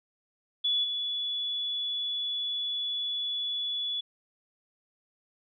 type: tone with level steps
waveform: sine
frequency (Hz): 3422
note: A7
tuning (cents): -49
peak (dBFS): -24 / -29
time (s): 0.64-4.01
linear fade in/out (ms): 10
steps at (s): 0.83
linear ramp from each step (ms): 20
effects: none